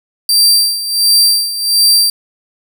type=tone with tremolo; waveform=sawtooth; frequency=4699 Hz; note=D8; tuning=in tune; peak=-3 dBFS; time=0.29-2.1 s; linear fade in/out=2 ms; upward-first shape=sine; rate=1.4 Hz; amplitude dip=75%; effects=none